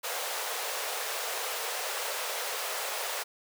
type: high-pass noise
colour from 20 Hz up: pink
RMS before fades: -34 dBFS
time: 0.03-3.24 s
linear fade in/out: 20 ms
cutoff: 450 Hz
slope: 48 dB/octave
effects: none